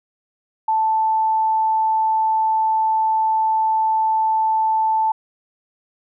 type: tone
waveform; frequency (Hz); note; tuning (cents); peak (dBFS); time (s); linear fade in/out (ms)
sine; 880; A5; 0; -15; 0.68-5.12; 5
effects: none